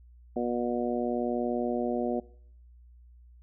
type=harmonic tone; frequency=120.8 Hz; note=B2; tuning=38 cents flat; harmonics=2 / 3 / 4 / 5 / 6; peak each=-31 / -33 / -34 / -35 / -36 dBFS; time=0.36-2.2 s; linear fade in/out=5 ms; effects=noise-tail reverb RT60 0.6 s tail -21 dB re dry + added 60 Hz sine -51 dBFS peak until 3.42 s